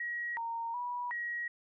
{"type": "tone with pitch steps", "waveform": "sine", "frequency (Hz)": [1904, 923, 975, 1901], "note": ["A#6", "A#5", "B5", "A#6"], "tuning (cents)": [36, -17, -23, 33], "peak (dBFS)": -34, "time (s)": [0, 1.48], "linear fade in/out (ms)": 5, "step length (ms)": 370, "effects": []}